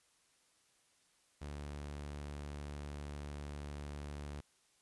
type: tone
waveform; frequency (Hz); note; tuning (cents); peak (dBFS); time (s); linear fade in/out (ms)
sawtooth; 72.7; D2; -17; -39; 1.41-4.41; 10
effects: white hiss -72 dBFS RMS until 4.81 s + resampled to 24000 Hz